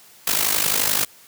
white noise with amplitude modulation, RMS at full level -17 dBFS, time 0.27-1.05 s, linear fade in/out 5 ms, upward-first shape sine, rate 51.5 Hz, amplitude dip 75%, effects white hiss -49 dBFS RMS until 1.27 s + high-pass 80 Hz 12 dB/octave

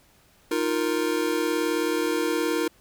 square chord, Eb suspended second, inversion none, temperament just, 311.1 / 350 / 466.7 Hz, Eb4 / F4 / Bb4, 0 / +4 / +2 cents, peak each -28 dBFS, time 0.51-2.68 s, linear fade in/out 5 ms, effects pink hiss -59 dBFS RMS until 2.8 s

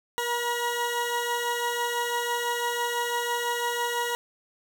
20% pulse tone pair together, 477 / 960 Hz, A#4 / B5, +40 / -49 cents, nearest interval octave, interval 1211 cents, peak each -24 dBFS, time 0.18-4.15 s, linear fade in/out 0 ms, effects none

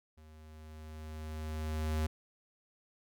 square tone with level ramp, 77.9 Hz, D#2, 3 cents sharp, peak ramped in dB -55 to -30 dBFS, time 0.17-2.07 s, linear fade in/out 10 ms, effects none

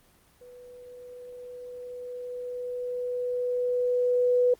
sine tone with level ramp, 493.9 Hz, B4, in tune, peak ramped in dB -46 to -18 dBFS, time 0.41-4.54 s, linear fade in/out 5 ms, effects pink hiss -61 dBFS RMS until 4.59 s + Opus 24 kbps

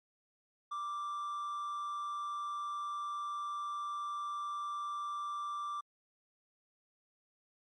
triangle tone with amplitude modulation, 1174.7 Hz, D6, in tune, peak -33 dBFS, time 0.71-5.81 s, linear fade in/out 10 ms, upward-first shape sine, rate 190 Hz, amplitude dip 30%, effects MP3 48 kbps

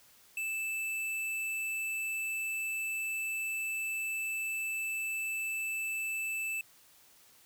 sine tone with hard clipping, 2637 Hz, E7, in tune, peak -34 dBFS, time 0.37-6.61 s, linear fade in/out 2 ms, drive 14 dB, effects white hiss -61 dBFS RMS until 7.45 s

